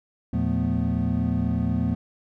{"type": "tone cluster", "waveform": "triangle", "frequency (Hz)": [82.1, 116.5, 175.8, 219.7, 247.9], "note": ["E2", "A#2", "F3", "A3", "B3"], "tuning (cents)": [-6, -1, 12, -2, 7], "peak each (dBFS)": -26, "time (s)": [0.33, 1.95], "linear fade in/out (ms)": 5, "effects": []}